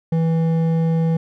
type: tone with hard clipping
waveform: triangle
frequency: 163.7 Hz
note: E3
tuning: 12 cents flat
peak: -17 dBFS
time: 0.12-1.17 s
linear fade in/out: 5 ms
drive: 12 dB
effects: none